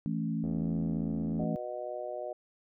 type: chord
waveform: sine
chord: A major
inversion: second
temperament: equal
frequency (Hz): 164.81 / 220 / 277.2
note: E3 / A3 / C#4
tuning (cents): 0 / 0 / 0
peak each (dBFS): -33 / -33 / -37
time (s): 0.06-1.56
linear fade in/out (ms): 0
type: click train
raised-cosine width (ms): 2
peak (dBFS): -29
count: 84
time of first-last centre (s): 0.44-1.44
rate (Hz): 83
type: harmonic tone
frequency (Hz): 122.7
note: B2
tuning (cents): -11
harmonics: 3 / 4 / 5 / 6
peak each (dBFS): -44 / -42 / -37 / -43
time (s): 1.39-2.33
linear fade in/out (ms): 5
effects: none